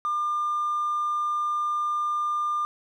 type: tone with hard clipping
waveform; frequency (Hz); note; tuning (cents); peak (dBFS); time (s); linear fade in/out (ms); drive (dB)
sine; 1200; D6; +37; -24; 0.05-2.65; 0; 1
effects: none